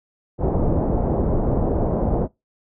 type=low-pass noise; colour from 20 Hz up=pink; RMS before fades=-20 dBFS; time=0.38-2.28 s; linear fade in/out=50 ms; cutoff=730 Hz; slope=24 dB/octave; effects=noise-tail reverb RT60 0.2 s tail -23 dB re dry